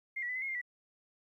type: tone with pitch steps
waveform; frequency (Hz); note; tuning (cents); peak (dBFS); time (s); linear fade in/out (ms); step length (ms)
sine; 2114 / 1938 / 2000 / 2044 / 2161 / 2107 / 1957; C7 / B6 / B6 / C7 / C#7 / C7 / B6; +17 / -33 / +21 / -41 / -45 / +12 / -16; -34; 0.16-0.615; 10; 65
effects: 12-bit